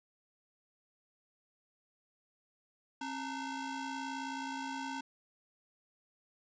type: ring-modulated tone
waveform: 30% pulse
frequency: 597 Hz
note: D5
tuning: 28 cents sharp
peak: -32 dBFS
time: 3.01-5.01 s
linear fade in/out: 5 ms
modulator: 328 Hz
effects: resampled to 16000 Hz